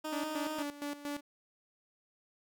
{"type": "tone", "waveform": "15% pulse", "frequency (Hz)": 309.4, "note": "D#4", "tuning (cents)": -10, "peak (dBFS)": -30, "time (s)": [0.04, 0.63], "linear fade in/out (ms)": 10}
{"type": "tone with tremolo", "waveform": "sawtooth", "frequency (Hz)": 289.1, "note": "D4", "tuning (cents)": -27, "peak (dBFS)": -32, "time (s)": [0.12, 1.21], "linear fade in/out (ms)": 10, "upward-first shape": "square", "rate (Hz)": 4.3, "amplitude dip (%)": 75}
{"effects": []}